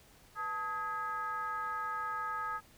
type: tone with frequency modulation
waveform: sine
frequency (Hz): 1264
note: D#6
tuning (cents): +27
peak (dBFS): -34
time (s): 0.35-2.61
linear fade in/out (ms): 50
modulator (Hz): 385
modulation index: 0.87
effects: pink hiss -61 dBFS RMS until 2.77 s